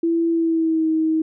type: tone with pitch glide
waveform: sine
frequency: 333.3 to 317.7 Hz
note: E4 to D#4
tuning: +19 to +36 cents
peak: -16 dBFS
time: 0.03-1.22 s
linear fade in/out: 5 ms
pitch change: -83 cents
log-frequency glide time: 0.3-0.88 s
effects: none